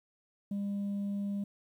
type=tone; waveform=sine; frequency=201 Hz; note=G3; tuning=44 cents sharp; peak=-29 dBFS; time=0.51-1.44 s; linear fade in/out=5 ms; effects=tanh soft clip ceiling -31 dBFS + 11-bit